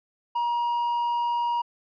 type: tone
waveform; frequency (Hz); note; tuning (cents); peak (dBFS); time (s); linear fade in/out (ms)
triangle; 951; A#5; +34; -21; 0.35-1.62; 10
effects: resampled to 11025 Hz